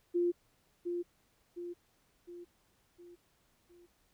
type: tone with echo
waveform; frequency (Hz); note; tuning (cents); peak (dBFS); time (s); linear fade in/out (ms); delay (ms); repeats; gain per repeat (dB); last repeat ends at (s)
sine; 349.2; F4; 0; -27; 0.14-0.32; 20; 710; 5; -6; 3.87
effects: pink hiss -72 dBFS RMS until 4.13 s